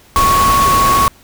sine tone in noise, 1108.7 Hz, C#6, in tune, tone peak -9 dBFS, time 0.16-1.08 s, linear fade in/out 0 ms, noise pink, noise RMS -17 dBFS, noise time 0.16-1.08 s, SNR +5 dB, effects pink hiss -46 dBFS RMS until 1.23 s

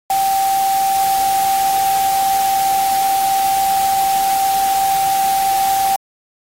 sine tone in noise, 779 Hz, G5, 11 cents flat, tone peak -13 dBFS, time 0.1-5.96 s, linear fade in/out 2 ms, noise white, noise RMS -25 dBFS, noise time 0.1-5.96 s, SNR +9 dB, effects AAC 48 kbps

